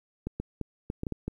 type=clicks; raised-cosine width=3 ms; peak=-19 dBFS; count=8; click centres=0.27 / 0.4 / 0.613 / 0.901 / 1.034 / 1.068 / 1.123 / 1.28 s; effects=10-bit